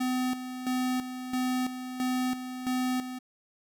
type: tone with tremolo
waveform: square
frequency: 253.9 Hz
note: B3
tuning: 48 cents sharp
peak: -27 dBFS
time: 0-3.19 s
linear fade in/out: 10 ms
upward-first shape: square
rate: 1.5 Hz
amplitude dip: 65%
effects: none